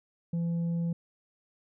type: tone with tanh clipping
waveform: triangle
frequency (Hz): 169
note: E3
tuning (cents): +43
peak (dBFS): -28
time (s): 0.33-0.93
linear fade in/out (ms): 5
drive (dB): 8
effects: none